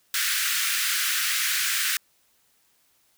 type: high-pass noise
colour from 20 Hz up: pink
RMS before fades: -25 dBFS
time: 0.14-1.97 s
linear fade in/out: 2 ms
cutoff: 1400 Hz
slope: 48 dB/octave
effects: white hiss -65 dBFS RMS until 3.17 s